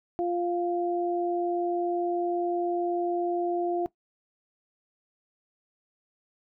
sine tone pair together, 348.9 / 698.5 Hz, F4 / F5, -2 / 0 cents, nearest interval octave, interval 1202 cents, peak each -26 / -30 dBFS, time 0.19-3.86 s, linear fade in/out 0 ms, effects noise-tail reverb RT60 0.1 s tail -18 dB re dry

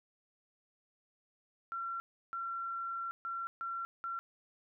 sine tone bursts at uneven times, 1362 Hz, F6, 44 cents flat, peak -36 dBFS, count 5, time 1.72-2 / 2.33-3.11 / 3.25-3.47 / 3.61-3.85 / 4.04-4.19 s, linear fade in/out 0 ms, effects none

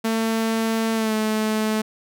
sawtooth tone with pitch glide, 224.3 to 216.7 Hz, A3 to A3, +34 to -26 cents, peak -16 dBFS, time 0.04-1.82 s, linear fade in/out 10 ms, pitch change -60 cents, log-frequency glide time 0.94-1.14 s, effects none

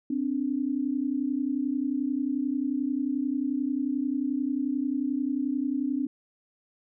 sine tone pair together, 259.3 / 290.6 Hz, C4 / D4, -15 / -18 cents, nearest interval major second, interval 197 cents, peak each -28 dBFS, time 0.1-6.07 s, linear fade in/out 5 ms, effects none

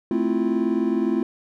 triangle chord, F major seventh, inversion first, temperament equal, 220 / 261.6 / 329.6 / 349.2 Hz, A3 / C4 / E4 / F4, 0 / 0 / 0 / 0 cents, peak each -23 dBFS, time 0.11-1.23 s, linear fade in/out 2 ms, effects none

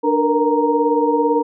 sine tone cluster, 296.3 / 458.7 / 476.6 / 932 Hz, D4 / A#4 / A#4 / A#5, +15 / -28 / +38 / -1 cents, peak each -19 dBFS, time 0.03-1.43 s, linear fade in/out 20 ms, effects none

